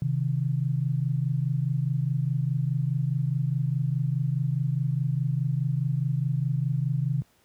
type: tone pair together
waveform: sine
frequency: 131.2 / 156.02 Hz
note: C3 / D#3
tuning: +5 / +5 cents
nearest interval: minor third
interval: 300 cents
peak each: -25 / -27 dBFS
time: 0.02-7.22 s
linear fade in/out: 0 ms
effects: pink hiss -64 dBFS RMS until 7.44 s + high-pass 60 Hz 12 dB/octave